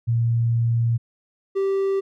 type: tone pair in turn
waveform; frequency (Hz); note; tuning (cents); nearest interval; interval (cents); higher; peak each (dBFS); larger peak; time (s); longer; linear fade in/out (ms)
sine / triangle; 116.54 / 390; A#2 / G4; 0 / -9; octave + major sixth; 2091; second; -17; neither; 0.07-0.98 / 1.55-2.01; first; 20
effects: none